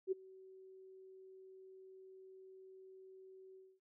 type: tone with ADSR envelope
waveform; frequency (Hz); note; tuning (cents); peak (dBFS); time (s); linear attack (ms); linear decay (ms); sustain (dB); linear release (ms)
sine; 378.7; F#4; +40; -31; 0.07-3.8; 48; 15; -24; 240
effects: none